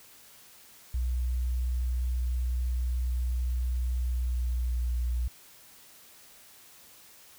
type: tone with pitch glide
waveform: sine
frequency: 61.74 to 60.43 Hz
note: B1 to B1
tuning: 0 to -37 cents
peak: -26 dBFS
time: 0.94-5.28 s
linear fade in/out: 5 ms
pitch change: -37 cents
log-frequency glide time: 4.03-4.93 s
effects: white hiss -54 dBFS RMS until 7.38 s